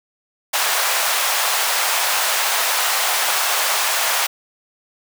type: high-pass noise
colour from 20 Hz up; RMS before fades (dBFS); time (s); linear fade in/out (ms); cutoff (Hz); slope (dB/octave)
pink; -19; 0.53-4.27; 10; 690; 24
effects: none